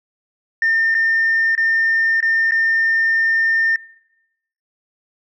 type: tone with dropouts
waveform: sine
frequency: 1810 Hz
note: A6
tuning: 48 cents sharp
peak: -12 dBFS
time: 0.62-3.76 s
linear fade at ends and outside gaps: 2 ms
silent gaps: 0.944-0.949 / 1.552-1.577 / 2.205-2.226 / 2.51-2.519 s
effects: noise-tail reverb RT60 0.9 s tail -23 dB re dry + tanh soft clip ceiling -10 dBFS